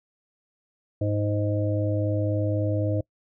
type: harmonic tone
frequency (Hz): 103.83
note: G#2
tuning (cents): 0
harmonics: 1 / 3 / 5 / 6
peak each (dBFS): -24 / -29 / -31 / -32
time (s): 1.01-3.01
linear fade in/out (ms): 5
effects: noise-tail reverb RT60 0.1 s tail -24 dB re dry